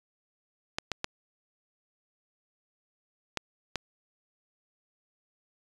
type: clicks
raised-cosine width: 0.2 ms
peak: -12 dBFS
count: 5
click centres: 0.785 / 0.917 / 1.044 / 3.373 / 3.757 s
effects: resampled to 22050 Hz